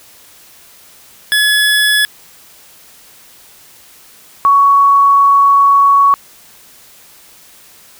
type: tone pair in turn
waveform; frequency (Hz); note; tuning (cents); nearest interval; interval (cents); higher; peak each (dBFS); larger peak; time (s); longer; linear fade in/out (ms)
25% pulse / sine; 1701 / 1118.1; G#6 / C#6; +41 / +15; perfect fifth; 726; first; -5 / -5; neither; 1.32-2.05 / 4.45-6.14; second; 0
effects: white hiss -42 dBFS RMS until 7.99 s